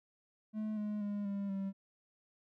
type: tone with pitch steps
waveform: triangle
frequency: 215.1 / 209.8 / 204.7 / 199.65 / 194.76 Hz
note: A3 / G#3 / G#3 / G3 / G3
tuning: -39 / +18 / -25 / +32 / -11 cents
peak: -33 dBFS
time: 0.53-1.73 s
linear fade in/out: 50 ms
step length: 240 ms
effects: none

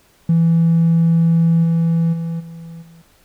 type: tone with level steps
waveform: triangle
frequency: 166 Hz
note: E3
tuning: 12 cents sharp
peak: -7 / -10 / -18 / -29 / -39 dBFS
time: 0.29-3.02 s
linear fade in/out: 5 ms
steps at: 1.63 / 2.12 / 2.39 / 2.81 s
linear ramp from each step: 20 ms
effects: tanh soft clip ceiling -7 dBFS + pink hiss -54 dBFS RMS until 3.24 s

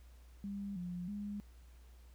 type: tone with pitch steps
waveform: sine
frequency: 200.2 / 177.3 / 205 Hz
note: G3 / F3 / G#3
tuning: +37 / +26 / -22 cents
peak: -39 dBFS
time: 0.44-1.4 s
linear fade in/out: 0 ms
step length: 320 ms
effects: added 60 Hz sine -55 dBFS peak until 2.14 s + pink hiss -69 dBFS RMS until 2.14 s

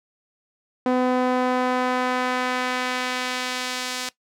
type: tone with band-pass filter sweep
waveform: sawtooth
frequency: 252.4 Hz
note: B3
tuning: 38 cents sharp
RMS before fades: -24 dBFS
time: 0.86-4.09 s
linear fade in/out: 0 ms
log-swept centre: 510 to 5200 Hz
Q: 0.73
effects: noise-tail reverb RT60 0.1 s tail -18 dB re dry

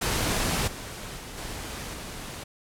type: noise with level steps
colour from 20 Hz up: pink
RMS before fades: -26 / -38 / -40 / -36 / -38 dBFS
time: 0.01-2.44 s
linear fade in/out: 10 ms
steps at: 0.67 / 1.17 / 1.37 / 1.93 s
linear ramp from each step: 10 ms
effects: low-pass 12000 Hz 12 dB/octave

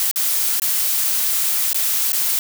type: noise with dropouts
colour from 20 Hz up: blue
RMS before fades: -19 dBFS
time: 0-2.39 s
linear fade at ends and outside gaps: 1 ms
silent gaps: 0.113-0.159 / 0.598-0.619 / 1.731-1.745 / 2.121-2.13 s
effects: none

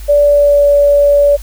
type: tone with pitch glide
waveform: sine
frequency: 580 to 574.3 Hz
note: D5 to D5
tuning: -22 to -39 cents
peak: -5 dBFS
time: 0.08-1.37 s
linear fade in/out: 20 ms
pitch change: -17 cents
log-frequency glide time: 0.22-0.65 s
effects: added 50 Hz sine -24 dBFS peak until 1.42 s + white hiss -38 dBFS RMS until 1.42 s

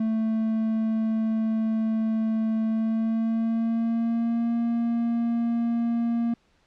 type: tone with pitch glide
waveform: triangle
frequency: 221.4 to 233.5 Hz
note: A3 to A#3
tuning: +11 to +3 cents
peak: -20 dBFS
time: 0-6.34 s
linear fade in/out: 5 ms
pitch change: +92 cents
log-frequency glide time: 2.65-4.54 s
effects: pink hiss -65 dBFS RMS until 6.66 s + low-pass 5000 Hz 12 dB/octave

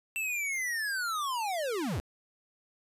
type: linear sweep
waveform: square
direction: down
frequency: 2687 to 59.8 Hz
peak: -31 dBFS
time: 0.16-2 s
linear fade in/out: 0 ms
effects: resampled to 32000 Hz

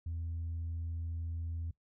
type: tone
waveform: sine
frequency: 83 Hz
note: E2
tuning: 12 cents sharp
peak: -34 dBFS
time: 0.06-1.71 s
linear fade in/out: 5 ms
effects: noise-tail reverb RT60 0.1 s tail -20 dB re dry + tanh soft clip ceiling -33 dBFS

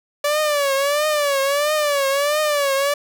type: tone with vibrato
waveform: sawtooth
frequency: 577 Hz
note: D5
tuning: 31 cents flat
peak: -13 dBFS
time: 0.24-2.94 s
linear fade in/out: 5 ms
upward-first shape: triangle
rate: 1.5 Hz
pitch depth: 120 cents each way
effects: none

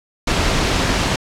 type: tone in noise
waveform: sine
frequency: 261.6 Hz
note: C4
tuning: in tune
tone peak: -26 dBFS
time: 0.74-0.97 s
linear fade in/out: 5 ms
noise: pink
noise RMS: -17 dBFS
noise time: 0.27-1.16 s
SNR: -12 dB
effects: low-pass 6000 Hz 12 dB/octave

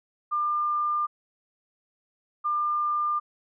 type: tone pair in turn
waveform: sine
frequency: 1199 / 1199 Hz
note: D6 / D6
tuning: +36 / +36 cents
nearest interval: unison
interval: 0 cents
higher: neither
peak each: -23 dBFS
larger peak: neither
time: 0.31-1.07 / 2.44-3.2 s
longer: neither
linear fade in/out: 20 ms
effects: none

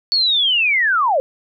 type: linear sweep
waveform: sine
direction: down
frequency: 4475 to 496.2 Hz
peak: -13 dBFS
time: 0.12-1.2 s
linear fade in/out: 0 ms
effects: none

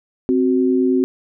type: tone pair together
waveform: sine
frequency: 261.6 / 371 Hz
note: C4 / F#4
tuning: 0 / +5 cents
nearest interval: tritone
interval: 605 cents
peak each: -15 / -17 dBFS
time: 0.29-1.04 s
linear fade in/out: 0 ms
effects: none

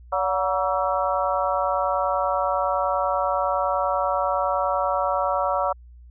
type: harmonic tone with a mistuned harmonic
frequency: 190 Hz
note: F#3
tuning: 46 cents sharp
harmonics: 3 / 4 / 5 / 6 / 7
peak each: -25 / -26 / -27 / -28 / -28 dBFS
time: 0.12-5.73 s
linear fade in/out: 10 ms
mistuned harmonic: 4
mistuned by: -67 cents
effects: added 60 Hz sine -43 dBFS peak until 6.1 s

